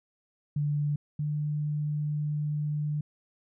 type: tone pair in turn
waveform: sine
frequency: 146.83 / 149.22 Hz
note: D3 / D3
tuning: 0 / +28 cents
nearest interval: unison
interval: 28 cents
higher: second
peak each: -25 / -27 dBFS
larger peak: first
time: 0.56-0.96 / 1.19-3.01 s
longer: second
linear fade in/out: 5 ms
effects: none